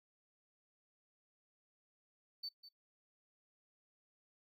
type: tone with echo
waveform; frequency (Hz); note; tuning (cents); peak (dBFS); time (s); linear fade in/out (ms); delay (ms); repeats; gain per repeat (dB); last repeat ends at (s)
triangle; 4534; C#8; +38; -39; 2.43-2.49; 10; 200; 1; -14; 2.69
effects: noise-tail reverb RT60 0.1 s tail -20 dB re dry + tanh soft clip ceiling -36 dBFS